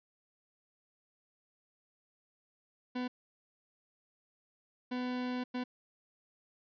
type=tone bursts at uneven times; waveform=40% pulse; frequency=249.8 Hz; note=B3; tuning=20 cents sharp; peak=-33 dBFS; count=3; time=2.95-3.08 / 4.91-5.44 / 5.54-5.64 s; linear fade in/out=10 ms; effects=resampled to 11025 Hz